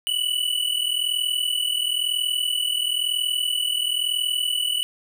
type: tone pair together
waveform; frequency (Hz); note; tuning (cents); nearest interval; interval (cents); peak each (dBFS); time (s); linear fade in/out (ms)
square; 2943 / 2984; F#7 / F#7; -10 / +14; unison; 24; -25; 0.07-4.83; 0
effects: 9-bit